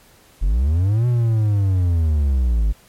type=linear two-way sweep; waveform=triangle; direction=up then down; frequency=39.05 to 123.47 to 49.44 Hz; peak=-12 dBFS; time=0.41-2.73 s; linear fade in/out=20 ms; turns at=1.07 s; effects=pink hiss -51 dBFS RMS until 2.88 s + MP3 64 kbps